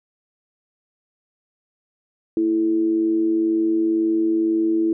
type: tone with amplitude modulation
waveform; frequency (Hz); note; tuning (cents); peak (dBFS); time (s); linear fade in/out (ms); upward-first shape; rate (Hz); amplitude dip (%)
sine; 329.6; E4; 0; -14; 2.37-4.93; 2; sine; 102; 50
effects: none